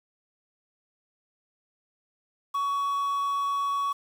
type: tone with quantisation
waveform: triangle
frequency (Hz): 1123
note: C#6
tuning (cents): +22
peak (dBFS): -23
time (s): 2.54-3.93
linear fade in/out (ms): 10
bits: 8
effects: none